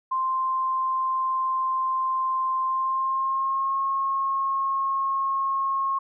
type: tone with pitch glide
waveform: sine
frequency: 1046.5 to 1084 Hz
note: C6 to C#6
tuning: 0 to -39 cents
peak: -22 dBFS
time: 0.11-5.99 s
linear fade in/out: 10 ms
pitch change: +61 cents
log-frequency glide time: 2.65-3.79 s
effects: none